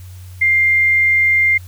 sine tone, 2100 Hz, C7, 6 cents sharp, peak -10 dBFS, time 0.41-1.58 s, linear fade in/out 10 ms, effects added 91 Hz sine -32 dBFS peak until 1.67 s + white hiss -47 dBFS RMS until 1.67 s

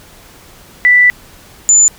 sine tone pair in turn, 1975.5 / 7040 Hz, B6 / A8, 0 / 0 cents, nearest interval octave + minor seventh, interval 2200 cents, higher second, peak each -4 dBFS, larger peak neither, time 0.85-1.1 / 1.69-1.88 s, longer first, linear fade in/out 0 ms, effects pink hiss -40 dBFS RMS until 1.98 s

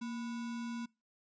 sine tone with sample-and-hold, 233.1 Hz, A#3, in tune, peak -37 dBFS, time 0.01-0.86 s, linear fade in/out 10 ms, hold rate 1225 Hz, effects noise-tail reverb RT60 0.3 s tail -26 dB re dry + resampled to 16000 Hz

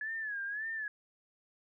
sine tone with vibrato, 1698 Hz, G#6, 38 cents sharp, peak -35 dBFS, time 0.01-0.88 s, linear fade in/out 2 ms, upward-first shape sine, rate 1.8 Hz, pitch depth 110 cents each way, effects none

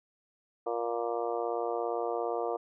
harmonic tone, 117.4 Hz, A#2, 13 cents sharp, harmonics 3 / 4 / 5 / 6 / 7 / 8 / 9 / 10, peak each -38 / -33 / -39 / -35 / -47 / -42 / -48 / -42 dBFS, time 0.66-2.57 s, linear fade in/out 10 ms, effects none

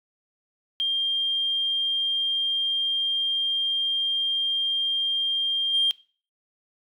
sine tone with level steps, 3197 Hz, G7, 33 cents sharp, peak -21 / -17 dBFS, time 0.8-5.91 s, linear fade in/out 0 ms, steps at 5.73 s, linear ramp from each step 20 ms, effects noise-tail reverb RT60 0.4 s tail -20 dB re dry + tanh soft clip ceiling -14 dBFS

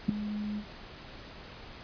sine tone with ADSR envelope, 209.3 Hz, G#3, 14 cents sharp, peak -17 dBFS, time 0.08-0.65 s, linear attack 13 ms, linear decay 4 ms, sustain -15 dB, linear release 76 ms, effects pink hiss -47 dBFS RMS until 1.83 s + resampled to 11025 Hz

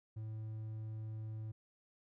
triangle tone, 109.4 Hz, A2, 9 cents flat, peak -39 dBFS, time 0.16-1.52 s, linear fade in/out 10 ms, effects none

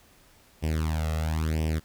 sawtooth tone with flanger, 78.8 Hz, D#2, 23 cents sharp, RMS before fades -27 dBFS, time 0.62-1.8 s, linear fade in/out 20 ms, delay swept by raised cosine 0.36 to 1.56 ms, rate 0.99 Hz, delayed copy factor +0.95, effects pink hiss -58 dBFS RMS until 1.84 s

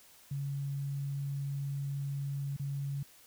sine tone with dropouts, 139.7 Hz, C#3, 14 cents sharp, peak -33 dBFS, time 0.31-3.03 s, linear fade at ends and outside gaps 5 ms, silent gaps 2.566-2.596 s, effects white hiss -59 dBFS RMS until 3.26 s

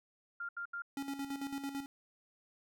sine tone bursts, 1396.9 Hz, F6, in tune, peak -38 dBFS, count 3, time 0.4-0.821 s, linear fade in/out 5 ms, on 89 ms, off 77 ms
square tone with tremolo, 277.2 Hz, C#4, in tune, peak -37 dBFS, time 0.97-1.86 s, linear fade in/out 2 ms, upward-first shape square, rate 9 Hz, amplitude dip 60%
effects none

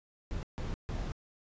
brown noise bursts at uneven times, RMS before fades -36 dBFS, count 3, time 0.31-0.43 / 0.58-0.74 / 0.89-1.12 s, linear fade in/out 0 ms, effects resampled to 16000 Hz

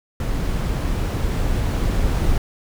brown noise with level ramp, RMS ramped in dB -22 to -19 dBFS, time 0.2-2.38 s, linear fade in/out 2 ms, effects none

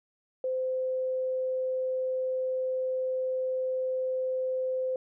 sine tone, 516 Hz, C5, 24 cents flat, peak -27 dBFS, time 0.44-4.96 s, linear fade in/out 2 ms, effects none

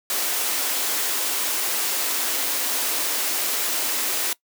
white high-pass noise, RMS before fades -24 dBFS, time 0.1-4.33 s, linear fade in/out 2 ms, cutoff 250 Hz, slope 48 dB/octave, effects noise-tail reverb RT60 0.1 s tail -21 dB re dry

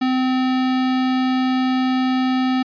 square tone, 257.5 Hz, C4, 28 cents flat, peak -17 dBFS, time 0.01-2.63 s, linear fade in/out 10 ms, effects resampled to 11025 Hz

